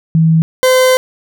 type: tone pair in turn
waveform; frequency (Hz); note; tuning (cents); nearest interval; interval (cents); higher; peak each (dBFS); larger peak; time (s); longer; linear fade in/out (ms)
sine / 40% pulse; 161.8 / 513.7; E3 / C5; -32 / -32; octave + minor sixth; 2000; second; -6; neither; 0.15-0.42 / 0.63-0.97; second; 0
effects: none